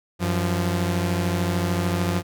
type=tone pair together; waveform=sawtooth; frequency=93.41 / 173.4 Hz; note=F#2 / F3; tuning=+17 / -12 cents; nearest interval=major seventh; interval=1071 cents; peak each=-20 dBFS; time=0.19-2.23 s; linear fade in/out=50 ms; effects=none